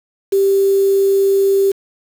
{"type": "tone with quantisation", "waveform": "sine", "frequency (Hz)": 392.2, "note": "G4", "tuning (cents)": 1, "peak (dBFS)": -10, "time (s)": [0.32, 1.72], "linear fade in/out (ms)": 10, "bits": 5, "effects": []}